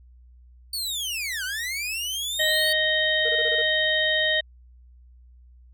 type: linear two-way sweep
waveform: sawtooth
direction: down then up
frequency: 4546 to 1448 to 4546 Hz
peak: -24 dBFS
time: 0.73-2.73 s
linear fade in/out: 5 ms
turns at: 1.44 s
type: harmonic tone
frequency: 622 Hz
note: D#5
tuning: 1 cent flat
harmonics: 1 / 3 / 5 / 6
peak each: -27 / -23 / -27 / -26 dBFS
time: 2.39-4.41 s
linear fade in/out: 10 ms
type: tone bursts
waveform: triangle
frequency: 468.1 Hz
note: A#4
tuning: 7 cents sharp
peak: -26 dBFS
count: 6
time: 3.25-3.619 s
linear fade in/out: 5 ms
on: 39 ms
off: 27 ms
effects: added 61 Hz sine -48 dBFS peak until 5.73 s